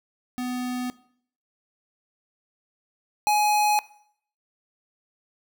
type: tone pair in turn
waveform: square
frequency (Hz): 249.4 / 838.9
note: B3 / G#5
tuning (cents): +17 / +17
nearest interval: octave + major sixth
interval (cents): 2100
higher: second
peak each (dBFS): -28 / -19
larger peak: second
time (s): 0.38-0.9 / 3.27-3.79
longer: neither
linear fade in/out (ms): 0
effects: noise-tail reverb RT60 0.6 s tail -19 dB re dry